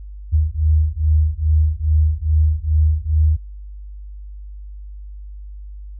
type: beating tone pair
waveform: sine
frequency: 76.3 / 78.7 Hz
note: D#2 / D#2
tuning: -33 / +20 cents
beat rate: 2.4 Hz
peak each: -16 dBFS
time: 0.32-3.37 s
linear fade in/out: 20 ms
effects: added 50 Hz sine -31 dBFS peak until 5.99 s